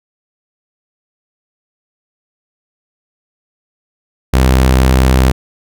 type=tone; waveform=sawtooth; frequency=64.6 Hz; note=C2; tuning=21 cents flat; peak=-3 dBFS; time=4.33-5.32 s; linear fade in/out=10 ms; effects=none